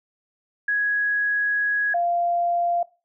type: tone pair in turn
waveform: sine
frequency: 1666 / 693.6 Hz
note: G#6 / F5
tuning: +5 / -12 cents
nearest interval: octave + minor third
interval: 1517 cents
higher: first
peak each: -19 dBFS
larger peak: neither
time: 0.68-1.94 / 1.94-2.83 s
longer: first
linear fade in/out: 5 ms
effects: noise-tail reverb RT60 0.3 s tail -20 dB re dry